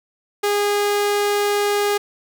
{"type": "tone", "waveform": "sawtooth", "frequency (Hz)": 410.1, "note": "G#4", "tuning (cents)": -22, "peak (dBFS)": -13, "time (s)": [0.43, 1.98], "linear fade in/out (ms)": 10, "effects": []}